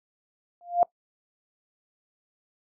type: tone with exponential growth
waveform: sine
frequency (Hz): 698.5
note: F5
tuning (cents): 0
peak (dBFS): -13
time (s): 0.61-0.83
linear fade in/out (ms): 1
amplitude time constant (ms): 46
effects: noise-tail reverb RT60 0.1 s tail -22 dB re dry